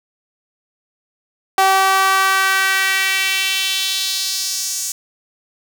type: tone with high-pass filter sweep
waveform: sawtooth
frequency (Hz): 384.1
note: G4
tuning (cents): -35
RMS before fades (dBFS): -17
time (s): 1.58-4.92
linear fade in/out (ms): 2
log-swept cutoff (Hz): 790 to 6900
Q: 2.3
effects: none